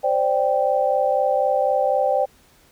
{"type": "chord", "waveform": "sine", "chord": "C suspended second", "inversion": "none", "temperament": "equal", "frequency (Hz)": [523.3, 587.3, 784], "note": ["C5", "D5", "G5"], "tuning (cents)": [0, 0, 0], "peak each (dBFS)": -21, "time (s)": [0.03, 2.26], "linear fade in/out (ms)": 20, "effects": ["pink hiss -55 dBFS RMS until 2.71 s"]}